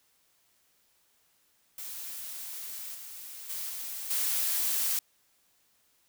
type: noise with level steps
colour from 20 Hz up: blue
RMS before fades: -40 / -44 / -36 / -38 / -29 dBFS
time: 1.78-4.99 s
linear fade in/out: 2 ms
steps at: 2.94 / 3.49 / 3.69 / 4.1 s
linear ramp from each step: 10 ms
effects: white hiss -69 dBFS RMS until 6.08 s